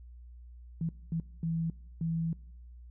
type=tone bursts at uneven times; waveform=sine; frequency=164.6 Hz; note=E3; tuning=2 cents flat; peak=-29 dBFS; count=4; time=0.81-0.89 / 1.12-1.2 / 1.43-1.7 / 2.01-2.33 s; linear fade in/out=2 ms; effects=noise-tail reverb RT60 0.8 s tail -21 dB re dry + added 60 Hz sine -47 dBFS peak until 2.9 s